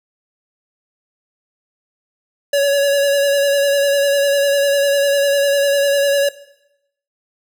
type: tone with vibrato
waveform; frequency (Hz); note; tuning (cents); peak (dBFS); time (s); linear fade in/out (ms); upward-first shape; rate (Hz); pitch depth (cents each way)
square; 563; C#5; +27; -13; 2.53-6.29; 5; square; 10; 20
effects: noise-tail reverb RT60 0.8 s tail -17 dB re dry